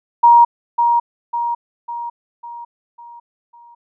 sine tone with echo, 945 Hz, A#5, 23 cents sharp, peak -5 dBFS, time 0.23-0.45 s, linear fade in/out 10 ms, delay 550 ms, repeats 6, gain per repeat -6 dB, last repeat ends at 3.75 s, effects none

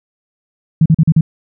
sine tone bursts, 159.6 Hz, D#3, 44 cents sharp, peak -5 dBFS, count 5, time 0.81-1.21 s, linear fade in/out 5 ms, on 48 ms, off 40 ms, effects none

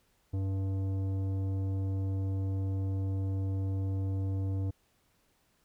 sine tone with tanh clipping, 96.4 Hz, G2, 28 cents flat, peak -31 dBFS, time 0.33-4.71 s, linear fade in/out 10 ms, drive 12 dB, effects pink hiss -71 dBFS RMS until 5.64 s

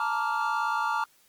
triangle chord, Bb major seventh, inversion third, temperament just, 874.1 / 932.3 / 1165.4 / 1398.5 Hz, A5 / Bb5 / D6 / F6, -12 / 0 / -14 / +2 cents, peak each -29 dBFS, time 0-1.04 s, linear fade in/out 2 ms, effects white hiss -62 dBFS RMS until 1.28 s + Opus 32 kbps

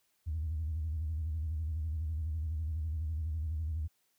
sine tone with vibrato, 78.7 Hz, D#2, 20 cents sharp, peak -31 dBFS, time 0.26-3.88 s, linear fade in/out 20 ms, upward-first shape square, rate 12 Hz, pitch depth 84 cents each way, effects tanh soft clip ceiling -28 dBFS + white hiss -75 dBFS RMS until 4.18 s

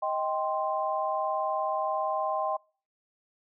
sine chord, C minor, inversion first, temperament just, 627.9 / 784.9 / 1046.5 Hz, Eb5 / G5 / C6, +16 / +2 / 0 cents, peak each -31 dBFS, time 0.02-2.57 s, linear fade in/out 10 ms, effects noise-tail reverb RT60 0.4 s tail -26 dB re dry

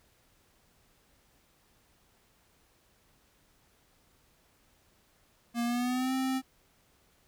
square tone with pitch glide, 236.3 to 262.2 Hz, A#3 to C4, +24 to +4 cents, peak -29 dBFS, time 5.54-6.42 s, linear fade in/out 50 ms, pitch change +180 cents, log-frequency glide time 5.64-6.13 s, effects pink hiss -67 dBFS RMS until 7.27 s

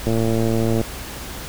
click train, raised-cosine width 2 ms, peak -8 dBFS, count 85, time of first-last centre 0.07-0.813 s, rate 113 Hz, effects added 60 Hz sine -38 dBFS peak until 1.48 s + pink hiss -33 dBFS RMS until 1.48 s

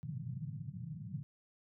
white band-pass noise, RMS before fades -43 dBFS, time 0.03-1.23 s, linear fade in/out 0 ms, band 110 to 170 Hz, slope 48 dB/octave, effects none

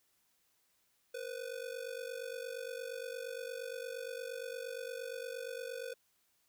square ring-modulated tone, 497.2 Hz, B4, 12 cents sharp, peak -38 dBFS, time 1.14-5.94 s, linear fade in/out 5 ms, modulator 24.3 Hz, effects white hiss -75 dBFS RMS until 6.48 s

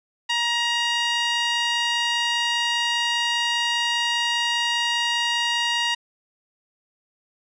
sawtooth tone with band-pass filter, 945 Hz, A#5, 23 cents sharp, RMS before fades -23 dBFS, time 0.29-5.95 s, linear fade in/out 10 ms, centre 3000 Hz, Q 1.4, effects resampled to 22050 Hz

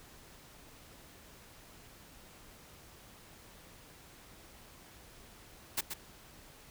white noise with echo, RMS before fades -32 dBFS, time 5.77-5.81 s, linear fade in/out 10 ms, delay 130 ms, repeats 1, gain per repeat -7 dB, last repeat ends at 5.94 s, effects pink hiss -56 dBFS RMS until 6.7 s

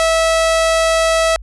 sawtooth tone, 652 Hz, E5, 19 cents flat, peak -8 dBFS, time 0-1.36 s, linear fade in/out 0 ms, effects added 50 Hz sine -30 dBFS peak until 1.42 s + resampled to 24000 Hz

